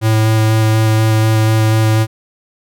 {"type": "tone with vibrato", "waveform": "square", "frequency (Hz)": 110, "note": "A2", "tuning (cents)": 0, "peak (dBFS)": -10, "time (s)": [0.01, 2.07], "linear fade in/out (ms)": 50, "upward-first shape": "square", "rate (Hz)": 4.1, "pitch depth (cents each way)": 8, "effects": []}